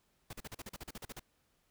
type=noise bursts; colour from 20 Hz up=pink; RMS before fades=-45 dBFS; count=13; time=0.3-1.196 s; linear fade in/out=5 ms; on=32 ms; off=40 ms; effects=pink hiss -75 dBFS RMS until 1.7 s